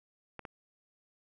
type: clicks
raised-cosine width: 0.5 ms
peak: -27 dBFS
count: 2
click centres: 0.393 / 0.452 s
effects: none